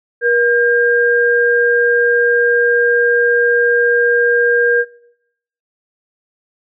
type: tone pair together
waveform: sine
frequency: 477.5 / 1606.1 Hz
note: A#4 / G6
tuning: +42 / +42 cents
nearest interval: octave + major sixth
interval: 2100 cents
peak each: -13 dBFS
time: 0.21-4.85 s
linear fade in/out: 50 ms
effects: noise-tail reverb RT60 0.8 s tail -22 dB re dry